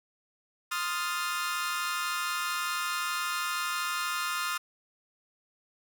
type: chord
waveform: sawtooth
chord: F dominant seventh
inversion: second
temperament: equal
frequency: 1046.5 / 1244.5 / 1396.9 / 1760 Hz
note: C6 / Eb6 / F6 / A6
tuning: 0 / 0 / 0 / 0 cents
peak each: -34 / -30 / -30 / -36 dBFS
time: 0.71-4.58 s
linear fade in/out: 10 ms
effects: none